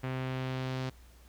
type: tone with low-pass filter sweep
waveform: sawtooth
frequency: 130 Hz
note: C3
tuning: 11 cents flat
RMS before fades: -35 dBFS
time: 0.03-0.9 s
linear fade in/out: 10 ms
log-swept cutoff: 2400 to 4700 Hz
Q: 1.3
effects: added 60 Hz sine -54 dBFS peak until 1.28 s + pink hiss -62 dBFS RMS until 1.28 s